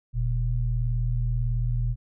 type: tone pair together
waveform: sine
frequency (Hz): 41 / 119.5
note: E1 / A#2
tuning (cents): -9 / +43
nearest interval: octave + perfect fifth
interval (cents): 1852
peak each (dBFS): -25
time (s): 0.13-1.96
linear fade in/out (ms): 50
effects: none